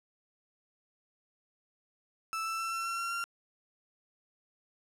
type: tone with pitch steps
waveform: 35% pulse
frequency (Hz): 1318.5 / 1328.4 / 1338.5 / 1348.5 / 1358.7 / 1368.9 / 1379.3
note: E6 / E6 / E6 / E6 / F6 / F6 / F6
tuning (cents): 0 / +13 / +26 / +39 / -48 / -35 / -22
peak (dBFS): -31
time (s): 2.33-3.24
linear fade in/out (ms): 0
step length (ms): 130
effects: low-pass 12000 Hz 12 dB/octave